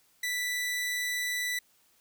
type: tone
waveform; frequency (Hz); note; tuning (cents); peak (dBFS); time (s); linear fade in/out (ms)
sawtooth; 1975.5; B6; 0; -26; 0.23-1.59; 5
effects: white hiss -66 dBFS RMS until 2 s